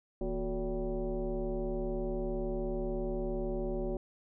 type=tone with frequency modulation; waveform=sine; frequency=165.5 Hz; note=E3; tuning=7 cents sharp; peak=-31 dBFS; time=0.21-3.97 s; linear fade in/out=2 ms; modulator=202 Hz; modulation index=2; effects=none